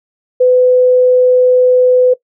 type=tone; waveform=sine; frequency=503 Hz; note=B4; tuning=32 cents sharp; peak=-5 dBFS; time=0.4-2.14 s; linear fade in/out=10 ms; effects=noise-tail reverb RT60 0.1 s tail -19 dB re dry